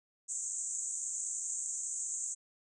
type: band-pass noise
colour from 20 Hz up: white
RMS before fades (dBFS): -38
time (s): 0.28-2.35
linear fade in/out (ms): 20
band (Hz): 6500 to 8200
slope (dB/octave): 96
effects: none